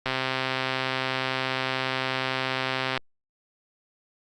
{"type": "click train", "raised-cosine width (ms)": 0.3, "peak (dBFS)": -10, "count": 383, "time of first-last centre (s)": [0.06, 2.976], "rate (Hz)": 131, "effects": ["Opus 48 kbps"]}